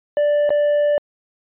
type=tone with dropouts; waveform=triangle; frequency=587.3 Hz; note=D5; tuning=in tune; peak=-12 dBFS; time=0.17-0.98 s; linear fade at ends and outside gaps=1 ms; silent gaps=0.493-0.504 s; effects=resampled to 8000 Hz